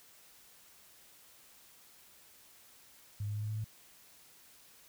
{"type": "tone with pitch steps", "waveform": "sine", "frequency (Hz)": [103.1, 104.3, 105.51, 106.74, 107.98, 109.23], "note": ["G#2", "G#2", "G#2", "G#2", "A2", "A2"], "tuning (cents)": [-12, 8, 28, 48, -32, -12], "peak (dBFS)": -34, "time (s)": [3.2, 3.644], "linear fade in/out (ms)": 5, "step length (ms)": 74, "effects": ["white hiss -60 dBFS RMS until 4.88 s"]}